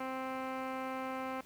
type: tone with low-pass filter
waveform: 15% pulse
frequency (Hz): 261.6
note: C4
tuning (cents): 0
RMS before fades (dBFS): -39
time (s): 0-1.41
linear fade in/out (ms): 5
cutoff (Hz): 1800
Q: 3.4
effects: pink hiss -59 dBFS RMS until 1.45 s + high-pass 80 Hz 12 dB/octave